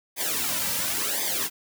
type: noise with flanger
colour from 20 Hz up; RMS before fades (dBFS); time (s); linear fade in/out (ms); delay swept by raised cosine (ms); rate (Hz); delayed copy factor
white; -27; 0.16-1.5; 50; 0.71 to 2.81; 0.94; -0.95
effects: none